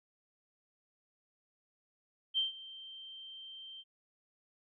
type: tone with ADSR envelope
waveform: sine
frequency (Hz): 3136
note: G7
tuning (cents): 0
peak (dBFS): -27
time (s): 2.34-3.84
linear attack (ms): 38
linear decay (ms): 140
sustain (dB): -19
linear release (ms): 41
effects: none

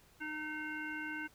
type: harmonic tone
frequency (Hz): 306.5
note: D#4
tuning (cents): -26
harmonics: 1 / 3 / 5 / 7 / 9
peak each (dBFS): -44 / -50 / -41 / -47 / -50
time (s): 0.2-1.28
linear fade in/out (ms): 20
effects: pink hiss -65 dBFS RMS until 1.34 s

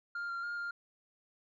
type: tone with pitch steps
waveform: sine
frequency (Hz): 1402 / 1383 / 1413 / 1401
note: F6 / F6 / F6 / F6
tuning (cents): +6 / -17 / +20 / +5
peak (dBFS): -33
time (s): 0.15-0.71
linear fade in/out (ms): 5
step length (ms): 140
effects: tanh soft clip ceiling -35 dBFS

